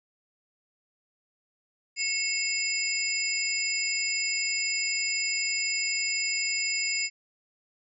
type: tone cluster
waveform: sine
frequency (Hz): 2186 / 2688 / 4976 / 7190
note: C#7 / E7 / D#8 / A8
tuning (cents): -25 / +33 / -1 / +36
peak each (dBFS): -30 / -35 / -30 / -33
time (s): 1.96-7.1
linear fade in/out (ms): 50
effects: none